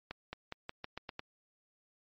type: accelerating click train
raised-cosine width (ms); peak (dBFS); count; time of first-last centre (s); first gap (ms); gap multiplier
0.3; -24; 8; 0.11-1.194; 220; 0.88
effects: MP3 32 kbps